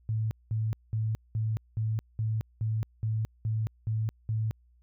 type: tone bursts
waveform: sine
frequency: 110 Hz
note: A2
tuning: in tune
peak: -26 dBFS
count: 11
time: 0.09-4.51 s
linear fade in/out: 0 ms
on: 220 ms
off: 200 ms
effects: added 60 Hz sine -59 dBFS peak until 4.82 s